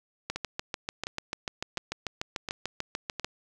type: two click trains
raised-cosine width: 0.2 ms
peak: -16 / -14 dBFS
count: 5 / 21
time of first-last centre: 0.36-3.197 / 0.3-3.246 s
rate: 1.41 / 6.79 Hz
effects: none